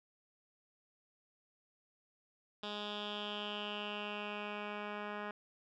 10% pulse tone with low-pass filter sweep, 207.7 Hz, G#3, in tune, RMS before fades -42 dBFS, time 2.63-5.31 s, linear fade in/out 2 ms, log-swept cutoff 3800 to 2000 Hz, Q 5.2, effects none

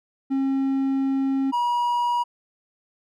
triangle tone pair in turn, 270 / 962.2 Hz, C#4 / B5, -45 / -45 cents, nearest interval octave + minor seventh, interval 2200 cents, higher second, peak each -18 dBFS, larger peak neither, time 0.3-1.52 / 1.52-2.24 s, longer first, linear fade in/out 20 ms, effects none

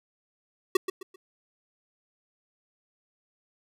square tone with echo, 378.3 Hz, F#4, 38 cents sharp, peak -18 dBFS, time 0.75-0.77 s, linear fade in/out 5 ms, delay 130 ms, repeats 3, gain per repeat -10 dB, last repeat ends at 1.16 s, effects none

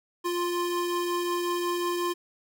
square tone pair together, 350.5 / 1046 Hz, F4 / C6, +6 / -1 cents, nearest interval octave + perfect fifth, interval 1893 cents, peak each -28 / -33 dBFS, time 0.24-2.14 s, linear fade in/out 20 ms, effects none

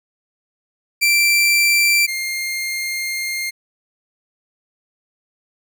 sawtooth tone pair in turn, 2349 / 2117 Hz, D7 / C7, 0 / +20 cents, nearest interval major second, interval 180 cents, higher first, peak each -9 / -18 dBFS, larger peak first, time 1.01-2.07 / 2.07-3.51 s, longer second, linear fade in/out 20 ms, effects none

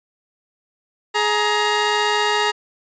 15% pulse tone pair together, 420 / 941.3 Hz, G#4 / A#5, +19 / +17 cents, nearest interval octave + major second, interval 1398 cents, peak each -13 dBFS, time 1.14-2.52 s, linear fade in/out 20 ms, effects resampled to 16000 Hz

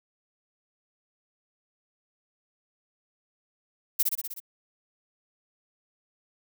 violet noise with echo, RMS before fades -22 dBFS, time 3.99-4.03 s, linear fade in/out 10 ms, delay 62 ms, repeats 6, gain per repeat -3 dB, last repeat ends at 4.402 s, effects none

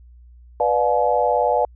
sine chord, B diminished seventh, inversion none, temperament just, 493.9 / 592.7 / 711.2 / 853.4 Hz, B4 / D5 / F5 / Ab5, 0 / +16 / +31 / +47 cents, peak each -21 dBFS, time 0.6-1.65 s, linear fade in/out 2 ms, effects added 60 Hz sine -43 dBFS peak until 1.75 s

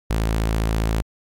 sawtooth tone, 54.9 Hz, A1, 3 cents flat, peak -15 dBFS, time 0.1-1.02 s, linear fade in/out 5 ms, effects AAC 64 kbps

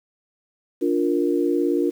sine chord, Bb major, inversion first, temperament just, 291.4 / 349.6 / 466.2 Hz, D4 / F4 / Bb4, -13 / +2 / 0 cents, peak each -22 / -21 / -25 dBFS, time 0.81-1.91 s, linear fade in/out 20 ms, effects 8-bit

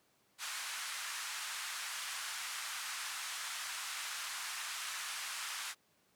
pink band-pass noise, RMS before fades -42 dBFS, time 0.38-5.75 s, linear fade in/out 50 ms, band 1100 to 11000 Hz, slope 24 dB/octave, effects pink hiss -72 dBFS RMS until 6.15 s + high-pass 150 Hz 12 dB/octave

